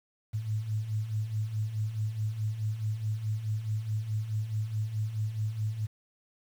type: beating tone pair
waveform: sine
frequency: 104.5 / 109.2 Hz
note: G#2 / A2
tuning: +11 / -13 cents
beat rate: 4.7 Hz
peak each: -36 / -30 dBFS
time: 0.33-5.87 s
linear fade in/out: 20 ms
effects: 9-bit